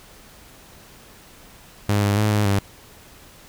sawtooth tone with pitch steps, 102.6 / 101.6 / 106.4 / 104.7 / 99.5 Hz, G#2 / G#2 / G#2 / G#2 / G2, -21 / -38 / +42 / +15 / +26 cents, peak -13 dBFS, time 1.89-2.59 s, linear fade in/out 0 ms, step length 140 ms, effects pink hiss -47 dBFS RMS until 3.48 s

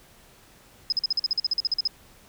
sine tone bursts, 5080 Hz, D#8, 35 cents sharp, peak -20 dBFS, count 15, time 0.9-1.875 s, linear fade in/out 2 ms, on 23 ms, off 45 ms, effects pink hiss -54 dBFS RMS until 2.28 s

